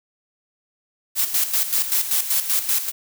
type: noise with tremolo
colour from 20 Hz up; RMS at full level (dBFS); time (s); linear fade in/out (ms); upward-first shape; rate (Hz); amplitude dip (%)
blue; -19; 1.15-2.92; 50; square; 5.2; 65
effects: none